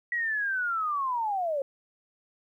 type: linear sweep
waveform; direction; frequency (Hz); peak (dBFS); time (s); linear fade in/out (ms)
sine; down; 1938 to 531; -26; 0.12-1.62; 2
effects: 11-bit